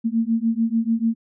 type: beating tone pair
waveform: sine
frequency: 224.3 / 231.1 Hz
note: A3 / A#3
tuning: +34 / -15 cents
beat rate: 6.8 Hz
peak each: -21 dBFS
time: 0.04-1.15 s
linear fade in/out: 20 ms
effects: none